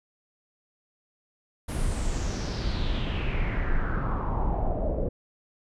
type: noise with low-pass filter sweep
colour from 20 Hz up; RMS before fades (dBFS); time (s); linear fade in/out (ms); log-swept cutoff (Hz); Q
brown; -27; 1.68-5.09; 10; 11000 to 500; 4.4
effects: none